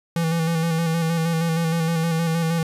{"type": "tone with vibrato", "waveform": "square", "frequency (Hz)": 164.81, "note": "E3", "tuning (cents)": 0, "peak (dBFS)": -20, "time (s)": [0.16, 2.63], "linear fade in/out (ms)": 2, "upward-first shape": "square", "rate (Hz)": 6.4, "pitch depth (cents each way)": 31, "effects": ["resampled to 32000 Hz"]}